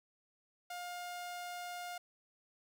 sawtooth tone, 709 Hz, F5, 26 cents sharp, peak -38 dBFS, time 0.7-1.98 s, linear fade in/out 5 ms, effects none

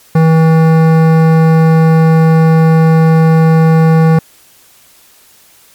sine tone with hard clipping, 161.2 Hz, E3, 38 cents flat, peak -6 dBFS, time 0.15-4.19 s, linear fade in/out 5 ms, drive 16 dB, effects white hiss -44 dBFS RMS until 5.74 s + MP3 96 kbps

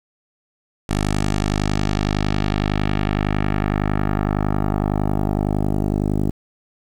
10% pulse tone with low-pass filter sweep, 50.9 Hz, G#1, 34 cents flat, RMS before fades -20 dBFS, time 0.89-6.31 s, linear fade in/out 5 ms, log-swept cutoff 10000 to 420 Hz, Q 1.2, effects 7-bit

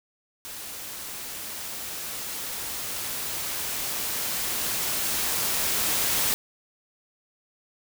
white noise with level ramp, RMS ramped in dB -38 to -24 dBFS, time 0.45-6.34 s, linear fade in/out 0 ms, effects none

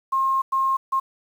sine tone bursts at uneven times, 1069 Hz, C6, 37 cents sharp, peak -18 dBFS, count 3, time 0.12-0.42 / 0.52-0.77 / 0.92-1 s, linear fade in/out 10 ms, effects 8-bit

